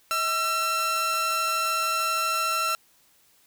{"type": "tone pair together", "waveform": "sawtooth", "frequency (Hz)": [637, 1347.1], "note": ["D#5", "E6"], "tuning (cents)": [41, 37], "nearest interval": "octave + minor second", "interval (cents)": 1296, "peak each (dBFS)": [-31, -20], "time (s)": [0.11, 2.75], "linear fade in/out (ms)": 0, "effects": ["white hiss -61 dBFS RMS until 3.46 s"]}